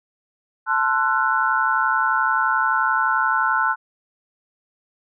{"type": "chord", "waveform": "sine", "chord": "F# half-diminished seventh", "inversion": "first", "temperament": "equal with one note detuned", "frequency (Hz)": [880, 1046.5, 1348.5, 1480], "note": ["A5", "C6", "E6", "F#6"], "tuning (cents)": [0, 0, 39, 0], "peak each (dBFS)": [-23, -24, -22, -21], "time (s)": [0.66, 3.76], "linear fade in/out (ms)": 50, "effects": []}